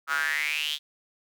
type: tone with high-pass filter sweep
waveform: square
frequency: 75.1 Hz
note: D2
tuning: 39 cents sharp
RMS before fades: -28 dBFS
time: 0.07-0.79 s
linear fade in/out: 50 ms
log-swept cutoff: 1300 to 3500 Hz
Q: 7.8
effects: none